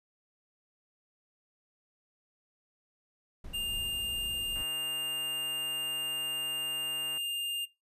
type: noise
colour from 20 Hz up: brown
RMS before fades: -44 dBFS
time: 3.44-4.63 s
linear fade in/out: 5 ms
type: tone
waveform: square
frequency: 2808 Hz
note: F7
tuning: 9 cents sharp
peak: -32 dBFS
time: 3.53-7.66 s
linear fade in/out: 20 ms
type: click train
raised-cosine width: 0.5 ms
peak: -34 dBFS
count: 401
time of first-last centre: 4.56-7.174 s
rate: 153 Hz
effects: noise-tail reverb RT60 0.2 s tail -19 dB re dry + resampled to 32000 Hz